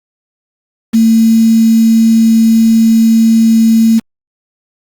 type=tone with quantisation; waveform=sine; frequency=225.2 Hz; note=A3; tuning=40 cents sharp; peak=-4 dBFS; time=0.93-4 s; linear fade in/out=20 ms; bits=4; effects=Opus 48 kbps